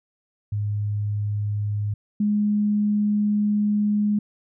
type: tone pair in turn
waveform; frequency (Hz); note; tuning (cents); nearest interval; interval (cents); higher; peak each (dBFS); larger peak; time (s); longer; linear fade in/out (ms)
sine; 103.83 / 208.2; G#2 / G#3; 0 / +5; octave; 1205; second; -22 / -18; second; 0.52-1.94 / 2.2-4.19; second; 5
effects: none